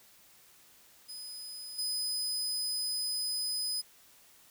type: tone with level steps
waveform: sawtooth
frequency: 5010 Hz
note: D#8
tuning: 11 cents sharp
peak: -39 / -29 dBFS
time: 1.08-3.82 s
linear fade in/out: 20 ms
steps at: 1.78 s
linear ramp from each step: 10 ms
effects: white hiss -60 dBFS RMS until 4.5 s